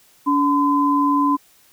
sine tone pair together, 285.9 / 1019 Hz, D4 / C6, -46 / -46 cents, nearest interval octave + minor seventh, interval 2200 cents, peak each -17 dBFS, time 0.26-1.37 s, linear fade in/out 20 ms, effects white hiss -54 dBFS RMS until 1.72 s

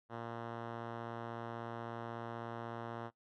5% pulse tone with low-pass filter, 116.3 Hz, A#2, 4 cents flat, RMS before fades -44 dBFS, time 0.09-3.11 s, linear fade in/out 50 ms, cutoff 1800 Hz, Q 0.57, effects noise-tail reverb RT60 0.1 s tail -19 dB re dry

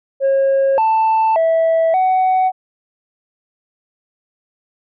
sine tone with pitch steps, 543 / 885 / 654 / 748 Hz, C#5 / A5 / E5 / F#5, -36 / +10 / -14 / +19 cents, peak -9 dBFS, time 0.2-2.52 s, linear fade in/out 50 ms, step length 580 ms, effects tanh soft clip ceiling -10 dBFS

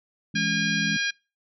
sine chord, C# minor, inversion first, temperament equal, 164.81 / 207.7 / 277.2 Hz, E3 / G#3 / C#4, 0 / 0 / 0 cents, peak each -31 / -29 / -35 dBFS, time 0.34-0.97 s, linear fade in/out 5 ms
harmonic tone, 812 Hz, G#5, 39 cents flat, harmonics 2 / 3 / 4 / 5 / 6 / 7, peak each -26 / -30 / -32 / -34 / -36 / -37 dBFS, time 0.35-1.11 s, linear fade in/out 10 ms
effects noise-tail reverb RT60 0.3 s tail -25 dB re dry

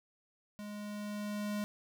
square tone with level ramp, 207.7 Hz, G#3, in tune, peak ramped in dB -43 to -34 dBFS, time 0.59-1.64 s, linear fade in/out 0 ms, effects none

